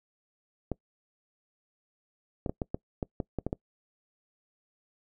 clicks, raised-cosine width 2 ms, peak -17 dBFS, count 10, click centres 0.717 / 2.462 / 2.495 / 2.618 / 2.745 / 3.028 / 3.202 / 3.387 / 3.466 / 3.529 s, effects noise-tail reverb RT60 0.1 s tail -24 dB re dry

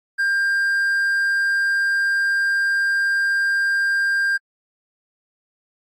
triangle tone, 1596 Hz, G6, 31 cents sharp, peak -15 dBFS, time 0.18-4.38 s, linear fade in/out 20 ms, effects AAC 64 kbps

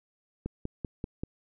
click train, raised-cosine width 3 ms, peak -20 dBFS, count 5, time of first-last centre 0.46-1.235 s, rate 5.16 Hz, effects none

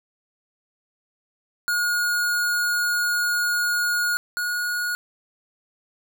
square tone pair in turn, 1439 / 1446.2 Hz, F#6 / F#6, -49 / -40 cents, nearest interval unison, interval 9 cents, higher second, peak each -21 / -24 dBFS, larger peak first, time 1.68-4.17 / 4.37-4.95 s, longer first, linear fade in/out 0 ms, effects none

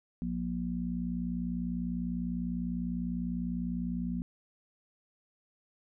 harmonic tone, 60 Hz, B1, 49 cents flat, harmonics 1 / 3 / 4, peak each -40 / -34 / -35 dBFS, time 0.22-4.22 s, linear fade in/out 0 ms, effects none

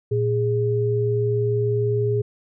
sine tone pair together, 115.84 / 412.8 Hz, A#2 / G#4, -10 / -10 cents, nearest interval octave + minor seventh, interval 2200 cents, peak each -21 dBFS, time 0.11-2.22 s, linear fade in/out 10 ms, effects none

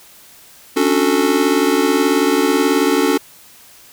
square chord, D major seventh, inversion third, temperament just, 275.3 / 293.7 / 367.1 / 440.5 Hz, C#4 / D4 / F#4 / A4, -12 / 0 / -14 / +2 cents, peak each -19 dBFS, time 0.76-3.18 s, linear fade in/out 10 ms, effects white hiss -44 dBFS RMS until 3.92 s

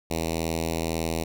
5% pulse tone with notch filter, 81.9 Hz, E2, 11 cents flat, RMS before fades -28 dBFS, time 0.1-1.24 s, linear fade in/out 10 ms, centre 1300 Hz, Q 0.73, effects none

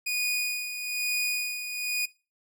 sawtooth tone with tremolo, 2466 Hz, D#7, 16 cents flat, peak -21 dBFS, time 0.06-2.06 s, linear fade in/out 10 ms, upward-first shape sine, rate 1.1 Hz, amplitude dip 60%, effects noise-tail reverb RT60 0.3 s tail -21 dB re dry

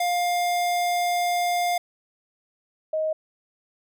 square / sine tone pair in turn, 705 / 627.2 Hz, F5 / D#5, +16 / +14 cents, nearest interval major second, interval 202 cents, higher first, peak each -22 / -22 dBFS, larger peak neither, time 0-1.78 / 2.93-3.13 s, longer first, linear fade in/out 5 ms, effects none

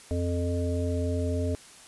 harmonic tone with a mistuned harmonic, 87.31 Hz, F2, in tune, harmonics 1 / 3 / 5 / 7, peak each -27 / -32 / -34 / -35 dBFS, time 0.11-1.55 s, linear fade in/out 0 ms, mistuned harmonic 1, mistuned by -22 cents, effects white hiss -50 dBFS RMS until 1.87 s + resampled to 24000 Hz

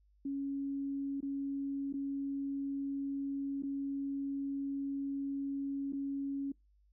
sine tone with dropouts, 277.2 Hz, C#4, in tune, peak -34 dBFS, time 0.25-6.52 s, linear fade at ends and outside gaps 5 ms, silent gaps 1.206-1.227 / 1.927-1.938 / 3.624-3.633 / 5.924-5.931 s, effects noise-tail reverb RT60 0.2 s tail -25 dB re dry + added 50 Hz sine -65 dBFS peak until 6.92 s

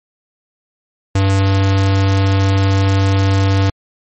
square tone, 97.3 Hz, G2, 12 cents flat, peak -11 dBFS, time 1.15-3.7 s, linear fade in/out 5 ms, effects MP3 32 kbps

